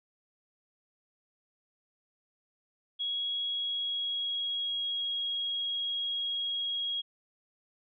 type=tone with pitch glide; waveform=sine; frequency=3322 to 3293 Hz; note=G#7 to G#7; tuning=0 to -15 cents; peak=-30 dBFS; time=2.99-7.02 s; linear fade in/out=20 ms; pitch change=-15 cents; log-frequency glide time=3.46-5.17 s; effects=none